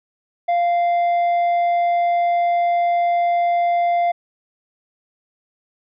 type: tone with tanh clipping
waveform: sine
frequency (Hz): 695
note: F5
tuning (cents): -9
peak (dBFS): -16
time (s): 0.48-4.12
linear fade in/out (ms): 10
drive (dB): 5
effects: none